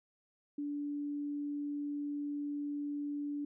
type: tone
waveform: sine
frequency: 290 Hz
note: D4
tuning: 22 cents flat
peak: -35 dBFS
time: 0.58-3.45 s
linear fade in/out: 5 ms
effects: none